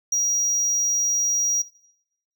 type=tone; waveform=triangle; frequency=5740 Hz; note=F8; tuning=47 cents sharp; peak=-17 dBFS; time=0.12-1.62 s; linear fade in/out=5 ms; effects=noise-tail reverb RT60 0.8 s tail -21 dB re dry